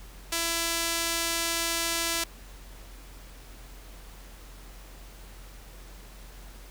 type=tone with band-pass filter; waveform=sawtooth; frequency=334 Hz; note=E4; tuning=23 cents sharp; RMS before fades=-29 dBFS; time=0.32-2.24 s; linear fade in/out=5 ms; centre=7900 Hz; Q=0.5; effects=added 45 Hz sine -45 dBFS peak until 6.7 s + pink hiss -51 dBFS RMS until 6.7 s